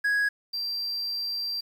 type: tone pair in turn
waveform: triangle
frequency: 1661.2 / 4712 Hz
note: G#6 / D8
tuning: 0 / +5 cents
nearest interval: octave + tritone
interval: 1805 cents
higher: second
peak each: -20 / -27 dBFS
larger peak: first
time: 0.04-0.29 / 0.53-1.61 s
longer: second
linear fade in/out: 10 ms
effects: 9-bit